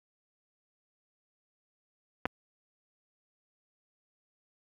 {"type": "clicks", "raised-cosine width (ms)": 0.5, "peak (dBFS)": [-13, -18], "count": 2, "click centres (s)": [2.255, 2.259], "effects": ["high-pass 60 Hz 12 dB/octave", "9-bit"]}